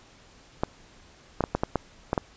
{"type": "clicks", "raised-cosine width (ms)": 1, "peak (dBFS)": -9, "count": 8, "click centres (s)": [0.635, 1.407, 1.439, 1.55, 1.635, 1.757, 2.131, 2.178], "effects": ["pink hiss -54 dBFS RMS until 2.36 s", "resampled to 16000 Hz"]}